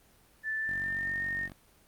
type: tone with pitch glide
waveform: sine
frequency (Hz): 1758 to 1838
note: A6 to A#6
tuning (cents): -2 to -25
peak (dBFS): -30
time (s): 0.43-1.49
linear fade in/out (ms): 50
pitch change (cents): +77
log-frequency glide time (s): 0.57-1.22
type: tone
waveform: 10% pulse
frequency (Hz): 47.18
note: F#1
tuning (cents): +34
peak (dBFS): -36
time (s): 0.67-1.53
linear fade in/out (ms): 10
effects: pink hiss -62 dBFS RMS until 1.87 s + Opus 24 kbps